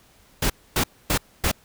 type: noise bursts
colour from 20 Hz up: pink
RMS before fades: -21 dBFS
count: 4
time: 0.42-1.516 s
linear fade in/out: 5 ms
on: 79 ms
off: 260 ms
effects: pink hiss -56 dBFS RMS until 1.64 s